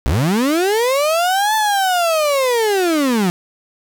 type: linear two-way sweep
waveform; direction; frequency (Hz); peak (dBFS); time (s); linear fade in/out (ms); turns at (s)
35% pulse; up then down; 50.2 to 880 to 170.7; -12; 0.06-3.3; 0; 1.55
effects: none